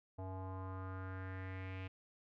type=tone with low-pass filter sweep; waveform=square; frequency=94.2 Hz; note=F#2; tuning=32 cents sharp; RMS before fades=-45 dBFS; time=0.18-1.88 s; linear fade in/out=10 ms; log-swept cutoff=770 to 2600 Hz; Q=3.6; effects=none